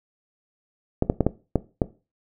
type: clicks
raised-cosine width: 2 ms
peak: -5 dBFS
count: 6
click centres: 1.024 / 1.099 / 1.207 / 1.266 / 1.557 / 1.818 s
effects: noise-tail reverb RT60 0.3 s tail -17 dB re dry